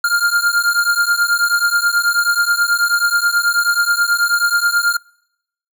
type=beating tone pair; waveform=square; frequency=1400 / 1409.3 Hz; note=F6 / F6; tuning=+4 / +15 cents; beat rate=9.3 Hz; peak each=-17 / -17 dBFS; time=0.04-4.97 s; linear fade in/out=5 ms; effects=noise-tail reverb RT60 0.8 s tail -26 dB re dry